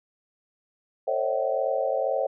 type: tone cluster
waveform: sine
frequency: 447.7 / 536 / 578 / 651 / 759 Hz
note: A4 / C5 / D5 / E5 / F#5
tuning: +30 / +42 / -28 / -22 / +44 cents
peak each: -33 / -26 / -32 / -29 / -31 dBFS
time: 1.07-2.27 s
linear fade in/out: 10 ms
effects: none